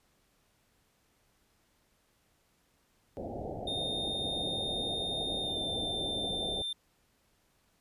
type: low-pass noise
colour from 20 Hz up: white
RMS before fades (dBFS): -39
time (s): 3.17-6.62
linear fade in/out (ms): 0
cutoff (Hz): 780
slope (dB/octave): 96
type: tone with pitch glide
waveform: triangle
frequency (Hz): 3653 to 3580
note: A#7 to A7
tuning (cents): -36 to +29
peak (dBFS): -32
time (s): 3.67-6.73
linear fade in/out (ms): 5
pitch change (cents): -35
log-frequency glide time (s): 5.42-5.59
effects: pink hiss -71 dBFS RMS until 7.8 s + resampled to 32000 Hz